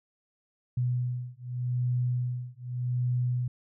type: beating tone pair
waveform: sine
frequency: 123.47 / 124.31 Hz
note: B2 / B2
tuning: 0 / +12 cents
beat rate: 0.84 Hz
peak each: -30 dBFS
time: 0.77-3.48 s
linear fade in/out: 5 ms
effects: none